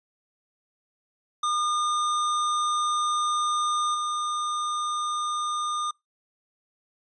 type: tone with level steps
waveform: square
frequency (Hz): 1214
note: D#6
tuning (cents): -43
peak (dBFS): -24 / -27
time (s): 1.43-5.91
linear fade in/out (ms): 5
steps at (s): 3.94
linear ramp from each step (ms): 10
effects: noise-tail reverb RT60 0.2 s tail -25 dB re dry + resampled to 22050 Hz